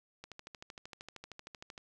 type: click train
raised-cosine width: 0.2 ms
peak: -29 dBFS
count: 21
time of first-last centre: 0.24-1.778 s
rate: 13 Hz
effects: none